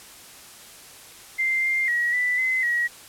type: tone with pitch steps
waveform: sine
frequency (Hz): 2090 / 2103 / 1911 / 1982 / 2044 / 1910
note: C7 / C7 / A#6 / B6 / C7 / A#6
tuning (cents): -2 / +8 / +43 / +6 / -41 / +42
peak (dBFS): -20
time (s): 1.38-2.88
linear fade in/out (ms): 20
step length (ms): 250
effects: white hiss -45 dBFS RMS until 3.08 s + low-pass 12000 Hz 12 dB/octave